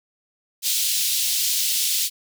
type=high-pass noise; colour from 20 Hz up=pink; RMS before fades=-22 dBFS; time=0.62-2.1 s; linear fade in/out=50 ms; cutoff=3300 Hz; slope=24 dB/octave; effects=none